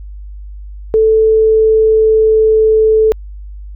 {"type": "tone with pitch glide", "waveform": "sine", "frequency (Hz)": [440, 437.5], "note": ["A4", "A4"], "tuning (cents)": [0, -10], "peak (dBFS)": -6, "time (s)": [0.94, 3.12], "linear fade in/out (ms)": 0, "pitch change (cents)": -10, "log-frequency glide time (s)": [1.21, 2.7], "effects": ["added 50 Hz sine -26 dBFS peak until 3.75 s"]}